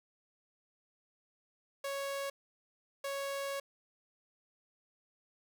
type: tone bursts at uneven times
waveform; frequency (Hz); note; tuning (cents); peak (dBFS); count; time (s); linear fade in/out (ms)
sawtooth; 554.4; C#5; 0; -32; 2; 1.84-2.3 / 3.04-3.6; 5
effects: none